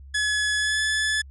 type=tone with pitch glide; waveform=sawtooth; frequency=1700 to 1725.7 Hz; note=G#6 to A6; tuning=+40 to -34 cents; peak=-18 dBFS; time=0.14-1.22 s; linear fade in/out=10 ms; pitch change=+26 cents; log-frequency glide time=0.57-0.81 s; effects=added 68 Hz sine -41 dBFS peak until 1.3 s + resampled to 24000 Hz